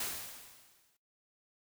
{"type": "noise with exponential decay", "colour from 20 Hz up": "white", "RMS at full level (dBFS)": -35, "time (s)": [0, 0.97], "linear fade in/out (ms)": 5, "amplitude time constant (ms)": 210, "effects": ["noise-tail reverb RT60 0.2 s tail -20 dB re dry"]}